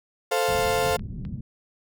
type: chord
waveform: 35% pulse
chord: F major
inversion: first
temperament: equal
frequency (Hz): 440 / 523.3 / 698.5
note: A4 / C5 / F5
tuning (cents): 0 / 0 / 0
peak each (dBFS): -24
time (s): 0.31-0.97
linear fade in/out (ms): 10
type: low-pass noise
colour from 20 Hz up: white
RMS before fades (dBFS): -34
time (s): 0.48-1.41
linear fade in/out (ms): 5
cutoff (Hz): 190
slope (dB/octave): 24
type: click train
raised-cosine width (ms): 0.3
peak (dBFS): -31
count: 4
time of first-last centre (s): 0.48-1.251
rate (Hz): 3.89
effects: none